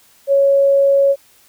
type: tone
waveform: sine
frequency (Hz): 554.4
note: C#5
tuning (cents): 0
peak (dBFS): -9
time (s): 0.27-1.16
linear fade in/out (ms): 50
effects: white hiss -51 dBFS RMS until 1.48 s